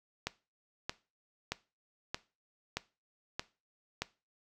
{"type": "click train", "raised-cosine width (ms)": 0.2, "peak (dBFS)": -16, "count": 7, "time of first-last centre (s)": [0.27, 4.02], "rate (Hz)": 1.6, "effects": ["noise-tail reverb RT60 0.3 s tail -18 dB re dry"]}